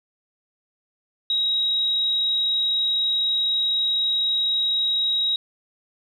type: tone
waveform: sine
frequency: 3816 Hz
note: A#7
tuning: 40 cents sharp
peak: -19 dBFS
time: 1.3-5.36 s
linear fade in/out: 2 ms
effects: 9-bit